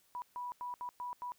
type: tone bursts at uneven times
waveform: sine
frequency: 981 Hz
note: B5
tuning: 12 cents flat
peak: -38 dBFS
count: 6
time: 0.15-0.22 / 0.36-0.52 / 0.61-0.74 / 0.81-0.89 / 1-1.13 / 1.22-1.32 s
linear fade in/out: 0 ms
effects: white hiss -70 dBFS RMS until 1.38 s